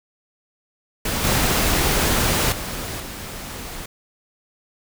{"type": "noise with level steps", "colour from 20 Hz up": "pink", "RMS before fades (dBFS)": [-23, -19, -29, -33], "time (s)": [1.05, 3.86], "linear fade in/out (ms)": 5, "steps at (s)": [1.24, 2.52, 3], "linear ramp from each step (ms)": 2, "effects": []}